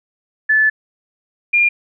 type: tone pair in turn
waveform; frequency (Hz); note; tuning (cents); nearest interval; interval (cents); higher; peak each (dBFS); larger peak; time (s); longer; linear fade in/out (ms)
sine; 1739 / 2407; A6 / D7; -21 / +42; tritone; 563; second; -10; neither; 0.49-0.7 / 1.53-1.69; first; 10
effects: none